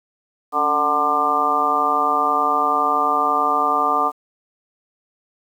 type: harmonic tone with a mistuned harmonic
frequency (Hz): 149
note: D3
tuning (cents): +25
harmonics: 2 / 3 / 4 / 5 / 6 / 7 / 8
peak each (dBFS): -30 / -28 / -30 / -22 / -26 / -24 / -18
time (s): 0.52-4.12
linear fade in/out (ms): 50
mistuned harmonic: 2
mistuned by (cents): -93
effects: 8-bit